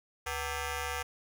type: ring-modulated tone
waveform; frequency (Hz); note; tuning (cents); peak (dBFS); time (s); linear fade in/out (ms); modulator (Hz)
10% pulse; 415.3; G#4; 0; -22; 0.26-1.03; 10; 342
effects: none